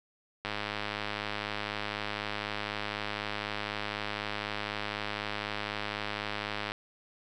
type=click train; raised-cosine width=0.3 ms; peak=-17 dBFS; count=653; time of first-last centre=0.45-6.719 s; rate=104 Hz; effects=none